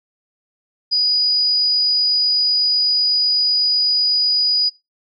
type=tone; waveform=sine; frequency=4926 Hz; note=D#8; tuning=18 cents flat; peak=-13 dBFS; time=0.91-4.7 s; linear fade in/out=20 ms; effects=noise-tail reverb RT60 0.2 s tail -19 dB re dry